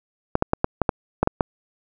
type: clicks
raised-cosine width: 1 ms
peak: -3 dBFS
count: 9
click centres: 0.354 / 0.424 / 0.534 / 0.644 / 0.817 / 0.892 / 1.23 / 1.274 / 1.408 s
effects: none